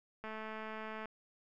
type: click train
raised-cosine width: 0.5 ms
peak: -30 dBFS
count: 179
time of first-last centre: 0.24-1.057 s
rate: 218 Hz
effects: none